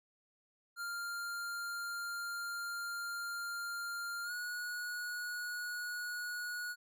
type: tone with pitch glide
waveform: square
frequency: 1396.9 to 1455.4 Hz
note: F6 to F#6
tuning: 0 to -29 cents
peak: -39 dBFS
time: 0.76-6.76 s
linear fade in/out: 50 ms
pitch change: +71 cents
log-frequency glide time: 4.24-4.32 s
effects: none